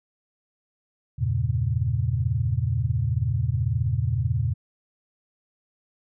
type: chord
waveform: sine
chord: E diminished seventh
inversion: none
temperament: equal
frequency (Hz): 82.41 / 98 / 116.54 / 138.59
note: E2 / G2 / Bb2 / Db3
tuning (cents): 0 / 0 / 0 / 0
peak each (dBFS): -28 / -29 / -24 / -28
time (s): 1.18-4.54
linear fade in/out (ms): 20
effects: none